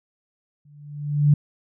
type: tone with exponential growth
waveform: sine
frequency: 146.5 Hz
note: D3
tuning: 4 cents flat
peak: -10 dBFS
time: 0.65-1.34 s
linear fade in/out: 5 ms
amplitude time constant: 150 ms
effects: none